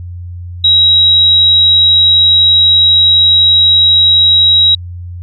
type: tone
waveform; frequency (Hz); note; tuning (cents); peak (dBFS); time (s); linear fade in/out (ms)
sine; 3843; B7; -48; -4; 0.64-4.75; 5
effects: added 88 Hz sine -22 dBFS peak until 5.22 s